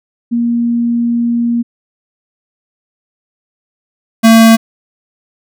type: tone pair in turn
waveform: sine / square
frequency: 236 / 225.8 Hz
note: A#3 / A3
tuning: +22 / +45 cents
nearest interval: minor second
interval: 77 cents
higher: first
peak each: -10 / -3 dBFS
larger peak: second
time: 0.31-1.63 / 4.23-4.57 s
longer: first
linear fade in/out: 20 ms
effects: none